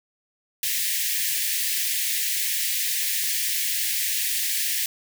white high-pass noise, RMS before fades -25 dBFS, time 0.63-4.86 s, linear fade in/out 2 ms, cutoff 1700 Hz, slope 96 dB/octave, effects none

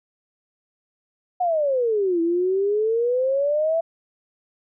sine exponential two-way sweep, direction down then up, 740 to 329.6 to 670 Hz, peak -18 dBFS, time 1.4-3.81 s, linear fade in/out 10 ms, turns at 2.21 s, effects none

